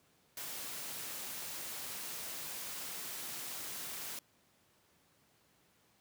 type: noise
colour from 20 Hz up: white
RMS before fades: -43 dBFS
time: 0.37-4.19 s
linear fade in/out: 2 ms
effects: pink hiss -70 dBFS RMS until 6 s + high-pass 100 Hz 12 dB/octave